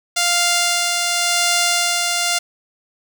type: tone with tremolo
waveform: 5% pulse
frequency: 698.5 Hz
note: F5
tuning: in tune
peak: -3 dBFS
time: 0.16-2.39 s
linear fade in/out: 10 ms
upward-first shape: sine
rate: 0.9 Hz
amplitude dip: 30%
effects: none